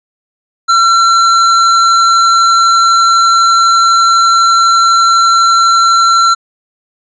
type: tone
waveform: square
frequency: 1356 Hz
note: E6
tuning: 49 cents sharp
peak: -6 dBFS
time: 0.68-6.35 s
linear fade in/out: 20 ms
effects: resampled to 16000 Hz